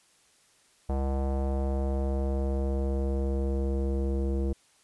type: tone with low-pass filter sweep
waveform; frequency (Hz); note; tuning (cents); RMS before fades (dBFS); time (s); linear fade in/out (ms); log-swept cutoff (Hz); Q
square; 67.5; C#2; -45; -28; 0.89-4.53; 5; 730 to 420; 2.4
effects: white hiss -63 dBFS RMS until 4.83 s + resampled to 24000 Hz